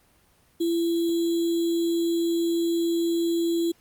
sine tone with sample-and-hold, 336.7 Hz, E4, 37 cents sharp, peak -21 dBFS, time 0.6-3.72 s, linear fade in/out 10 ms, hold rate 3675 Hz, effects pink hiss -61 dBFS RMS until 3.8 s + Opus 24 kbps

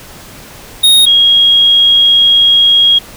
square / sine tone pair in turn, 3729 / 3281 Hz, A#7 / G#7, 0 / -22 cents, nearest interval major second, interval 222 cents, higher first, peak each -4 dBFS, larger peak neither, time 0.83-1.06 / 1.06-2.99 s, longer second, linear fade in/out 10 ms, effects pink hiss -33 dBFS RMS until 3.16 s

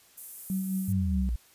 pink high-pass noise, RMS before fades -42 dBFS, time 0.17-0.93 s, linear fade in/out 10 ms, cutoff 9800 Hz, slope 24 dB/octave
sine tone with tremolo, 189.8 Hz, F#3, 44 cents sharp, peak -26 dBFS, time 0.5-1.29 s, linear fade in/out 0 ms, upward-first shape sine, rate 4.8 Hz, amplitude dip 40%
sine exponential sweep, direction down, 105.8 to 56.2 Hz, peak -26 dBFS, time 0.88-1.36 s, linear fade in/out 5 ms
effects white hiss -59 dBFS RMS until 1.54 s + resampled to 32000 Hz

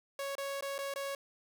sawtooth tone with dropouts, 554.4 Hz, C#5, in tune, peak -32 dBFS, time 0.19-1.15 s, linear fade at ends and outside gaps 2 ms, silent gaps 0.353-0.381 / 0.609-0.624 / 0.781-0.788 / 0.939-0.959 s, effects 10-bit

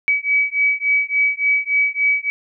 sine beating tone pair, 2277 / 2280.5 Hz, C#7 / C#7, +46 / +49 cents, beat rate 3.5 Hz, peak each -18 dBFS, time 0.08-2.3 s, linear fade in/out 0 ms, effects none

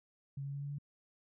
sine tone with pitch steps, 138.59 / 139.88 / 141.18 / 142.49 / 143.81 Hz, C#3 / C#3 / C#3 / C#3 / D3, 0 / +16 / +32 / +48 / -36 cents, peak -38 dBFS, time 0.37-0.785 s, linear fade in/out 5 ms, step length 83 ms, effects none

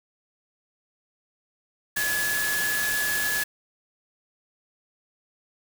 sine tone in noise, 1700 Hz, G#6, 40 cents sharp, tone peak -25 dBFS, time 1.96-3.44 s, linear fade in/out 10 ms, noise white, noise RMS -29 dBFS, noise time 1.96-3.44 s, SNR +1 dB, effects none

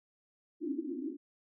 white band-pass noise, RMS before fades -37 dBFS, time 0.6-1.17 s, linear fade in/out 50 ms, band 260 to 340 Hz, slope 96 dB/octave, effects none

